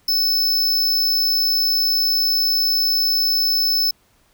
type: tone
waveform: square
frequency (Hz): 5260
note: E8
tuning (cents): -5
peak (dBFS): -16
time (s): 0.08-3.91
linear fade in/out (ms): 5
effects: pink hiss -59 dBFS RMS until 4.33 s